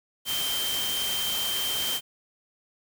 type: tone in noise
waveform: sine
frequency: 3136 Hz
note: G7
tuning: in tune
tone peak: -28 dBFS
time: 0.25-2.01 s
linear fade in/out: 50 ms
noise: white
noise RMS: -31 dBFS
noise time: 0.25-2.01 s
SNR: 0 dB
effects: none